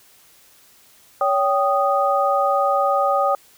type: tone cluster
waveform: sine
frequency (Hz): 563 / 780 / 1240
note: C#5 / G5 / D#6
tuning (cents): +27 / -9 / -6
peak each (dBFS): -20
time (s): 1.21-3.35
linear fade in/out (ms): 2
effects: white hiss -52 dBFS RMS until 3.57 s